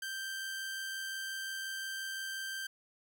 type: tone with amplitude modulation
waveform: sawtooth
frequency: 1568 Hz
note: G6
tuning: in tune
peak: -33 dBFS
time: 0.02-2.67 s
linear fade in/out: 5 ms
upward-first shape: sine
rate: 85.7 Hz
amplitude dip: 25%
effects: none